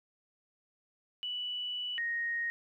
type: tone pair in turn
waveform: sine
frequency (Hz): 2960 / 1867.7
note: F#7 / A#6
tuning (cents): 0 / +3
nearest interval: minor sixth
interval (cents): 797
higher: first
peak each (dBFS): -34 / -31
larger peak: second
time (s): 1.23-1.98 / 1.98-2.5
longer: first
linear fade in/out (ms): 0
effects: 12-bit